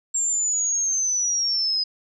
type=linear sweep; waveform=sine; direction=down; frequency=7450 to 4997 Hz; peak=-20 dBFS; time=0.14-1.84 s; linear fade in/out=10 ms; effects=none